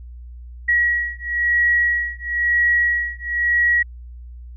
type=beating tone pair; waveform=sine; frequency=1913 / 1914 Hz; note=A#6 / A#6; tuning=+44 / +45 cents; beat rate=1 Hz; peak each=-19 / -19 dBFS; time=0.68-3.83 s; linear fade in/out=10 ms; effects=added 60 Hz sine -34 dBFS peak until 4.56 s